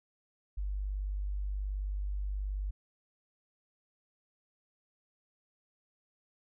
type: tone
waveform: sine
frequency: 49.36 Hz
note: G1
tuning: 13 cents sharp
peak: -32 dBFS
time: 0.57-2.71 s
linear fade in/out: 10 ms
effects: none